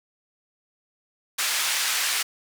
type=band-pass noise; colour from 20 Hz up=pink; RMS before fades=-25 dBFS; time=1.38-2.23 s; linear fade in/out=10 ms; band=1700 to 12000 Hz; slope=12 dB/octave; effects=none